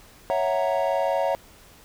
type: chord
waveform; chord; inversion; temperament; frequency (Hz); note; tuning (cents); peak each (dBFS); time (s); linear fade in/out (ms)
triangle; F# dominant seventh; second; equal; 554.4 / 659.3 / 740 / 932.3; C#5 / E5 / F#5 / A#5; 0 / 0 / 0 / 0; -23 / -24 / -26 / -27; 0.3-1.35; 0
effects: pink hiss -51 dBFS RMS until 1.84 s